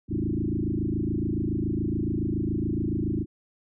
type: tone with frequency modulation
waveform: sine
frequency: 205.1 Hz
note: G#3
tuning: 21 cents flat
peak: -24 dBFS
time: 0.08-3.26 s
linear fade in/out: 50 ms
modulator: 27.1 Hz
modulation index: 5.2
effects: none